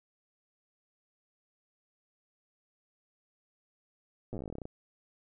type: slowing click train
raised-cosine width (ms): 2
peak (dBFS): -27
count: 18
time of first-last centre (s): 4.33-4.654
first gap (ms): 8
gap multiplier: 1.1
effects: none